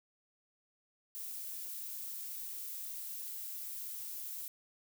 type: noise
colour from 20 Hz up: violet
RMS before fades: -43 dBFS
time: 1.15-4.48 s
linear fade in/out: 0 ms
effects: none